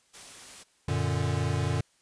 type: noise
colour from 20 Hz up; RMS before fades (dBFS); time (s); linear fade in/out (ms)
white; -46; 0.13-0.64; 20
type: chord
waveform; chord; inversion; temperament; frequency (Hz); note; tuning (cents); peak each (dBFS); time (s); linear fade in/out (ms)
square; Gb augmented; none; equal; 92.5 / 116.54 / 146.83; Gb2 / Bb2 / D3; 0 / 0 / 0; -31; 0.88-1.81; 5
effects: white hiss -66 dBFS RMS until 2.01 s + resampled to 22050 Hz